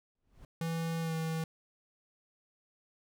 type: noise with exponential growth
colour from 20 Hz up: brown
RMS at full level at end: -49 dBFS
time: 0.15-0.45 s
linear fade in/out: 2 ms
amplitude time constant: 64 ms
type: tone with pitch glide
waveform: square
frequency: 164.81 to 161.51 Hz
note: E3 to E3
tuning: 0 to -35 cents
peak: -33 dBFS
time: 0.61-1.44 s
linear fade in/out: 2 ms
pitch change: -35 cents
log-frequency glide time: 1.01-1.14 s
effects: none